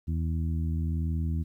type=harmonic tone; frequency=81.2 Hz; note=E2; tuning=26 cents flat; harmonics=1 / 2 / 3 / 4; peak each=-27 / -33 / -38 / -45 dBFS; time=0.07-1.44 s; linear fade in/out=20 ms; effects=11-bit